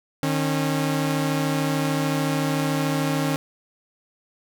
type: tone pair together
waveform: sawtooth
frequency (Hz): 153.03 / 272.5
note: D#3 / C#4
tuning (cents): -28 / -29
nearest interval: minor seventh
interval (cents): 999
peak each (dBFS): -20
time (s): 0.23-3.36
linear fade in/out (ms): 0
effects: none